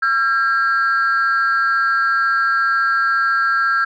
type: tone pair together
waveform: sine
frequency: 1357.1 / 1615 Hz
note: E6 / G#6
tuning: +50 / -49 cents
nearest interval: minor third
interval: 301 cents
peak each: -15 dBFS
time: 0.02-3.85 s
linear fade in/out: 10 ms
effects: tanh soft clip ceiling -10 dBFS